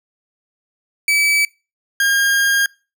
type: tone pair in turn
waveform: 40% pulse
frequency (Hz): 2296 / 1617.1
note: D7 / G#6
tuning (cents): -40 / -47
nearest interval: tritone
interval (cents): 607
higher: first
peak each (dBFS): -12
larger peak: neither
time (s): 1.08-1.45 / 2-2.66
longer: second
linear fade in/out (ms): 2
effects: noise-tail reverb RT60 0.3 s tail -24 dB re dry